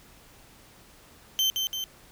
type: tone with echo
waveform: 35% pulse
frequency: 3102 Hz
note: G7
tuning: 19 cents flat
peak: -20 dBFS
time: 1.39-1.5 s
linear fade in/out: 0 ms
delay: 170 ms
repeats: 2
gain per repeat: -4 dB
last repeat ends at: 1.84 s
effects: pink hiss -54 dBFS RMS until 2.11 s